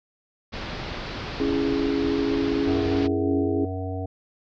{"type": "low-pass noise", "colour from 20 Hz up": "pink", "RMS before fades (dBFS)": -33, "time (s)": [0.52, 3.08], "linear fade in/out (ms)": 20, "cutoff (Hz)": 5000, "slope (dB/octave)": 48}
{"type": "chord", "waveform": "sine", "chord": "C# minor", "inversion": "none", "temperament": "just", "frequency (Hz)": [277.2, 332.6, 415.8], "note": ["C#4", "E4", "G#4"], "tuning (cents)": [0, 16, 2], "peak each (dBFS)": [-24, -27, -26], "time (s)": [1.4, 3.65], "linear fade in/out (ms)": 2}
{"type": "harmonic tone", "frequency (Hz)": 93.4, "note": "F#2", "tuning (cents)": 17, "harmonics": [1, 3, 5, 7, 8], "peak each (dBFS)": [-29, -34, -36, -37, -38], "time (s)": [2.67, 4.06], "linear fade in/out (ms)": 5}
{"effects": []}